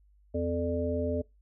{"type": "harmonic tone with a mistuned harmonic", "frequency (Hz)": 85, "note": "F2", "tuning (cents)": -46, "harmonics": [1, 3, 5, 7], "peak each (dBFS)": [-33, -33, -33, -33], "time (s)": [0.34, 1.22], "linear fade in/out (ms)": 10, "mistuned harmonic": 5, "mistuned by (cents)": 47, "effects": ["noise-tail reverb RT60 0.2 s tail -22 dB re dry", "added 50 Hz sine -59 dBFS peak until 1.41 s"]}